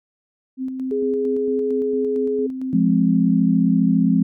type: tone with tremolo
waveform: sine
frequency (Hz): 260.7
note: C4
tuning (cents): -6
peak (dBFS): -22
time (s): 0.57-2.76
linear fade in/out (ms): 50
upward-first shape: square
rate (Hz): 4.4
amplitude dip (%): 35
type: tone with pitch glide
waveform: sine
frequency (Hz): 415.3 to 420.1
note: G#4 to G#4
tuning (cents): 0 to +20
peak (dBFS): -19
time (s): 0.91-2.47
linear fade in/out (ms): 10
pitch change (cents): +20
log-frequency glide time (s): 1.13-1.64
type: chord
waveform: sine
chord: F minor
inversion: none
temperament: just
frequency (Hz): 174.61 / 209.5 / 261.9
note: F3 / Ab3 / C4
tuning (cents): 0 / +15 / +2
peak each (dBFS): -18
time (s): 2.73-4.23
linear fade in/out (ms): 5
effects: none